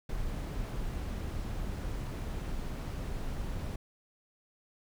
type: noise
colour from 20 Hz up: brown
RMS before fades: -36 dBFS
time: 0.09-3.76 s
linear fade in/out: 5 ms
effects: none